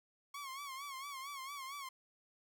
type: tone with vibrato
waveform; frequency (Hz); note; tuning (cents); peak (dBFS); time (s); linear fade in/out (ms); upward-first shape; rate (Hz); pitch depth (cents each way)
sawtooth; 1100; C#6; -14; -40; 0.34-1.89; 5; sine; 4.4; 89
effects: none